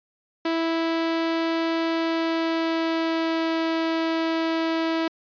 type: tone with pitch glide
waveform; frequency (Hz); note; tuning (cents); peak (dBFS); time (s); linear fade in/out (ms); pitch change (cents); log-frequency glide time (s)
sawtooth; 328.7 to 326.2; E4 to E4; -5 to -18; -18; 0.45-5.08; 5; -13; 1.84-3.53
effects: resampled to 11025 Hz